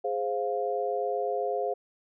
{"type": "chord", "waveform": "sine", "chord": "F minor", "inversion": "first", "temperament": "equal with one note detuned", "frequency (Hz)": [415.3, 523.3, 700.5], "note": ["Ab4", "C5", "F5"], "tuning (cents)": [0, 0, 5], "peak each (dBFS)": -31, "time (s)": [0.04, 1.74], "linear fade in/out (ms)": 10, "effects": []}